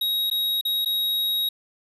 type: tone with dropouts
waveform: square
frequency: 3797 Hz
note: A#7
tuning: 31 cents sharp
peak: -22 dBFS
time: 0.01-1.49 s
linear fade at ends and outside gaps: 5 ms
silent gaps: 0.301-0.312 / 0.612-0.651 / 0.849-0.858 s
effects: resampled to 32000 Hz + 10-bit